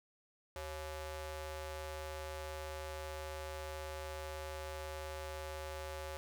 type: ring-modulated tone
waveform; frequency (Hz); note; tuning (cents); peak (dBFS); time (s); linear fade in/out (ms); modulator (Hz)
sawtooth; 310.1; D#4; -6; -35; 0.56-6.17; 0; 238
effects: none